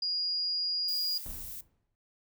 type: tone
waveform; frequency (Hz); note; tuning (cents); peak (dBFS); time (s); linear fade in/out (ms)
sine; 4863; D#8; -40; -29; 0.02-1.18; 5
type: noise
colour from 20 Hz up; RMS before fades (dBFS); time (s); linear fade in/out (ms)
violet; -42; 0.88-1.61; 5
type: noise with exponential decay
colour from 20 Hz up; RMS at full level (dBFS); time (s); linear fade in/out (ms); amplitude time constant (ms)
brown; -42; 1.26-1.95; 0; 150
effects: noise-tail reverb RT60 0.2 s tail -18 dB re dry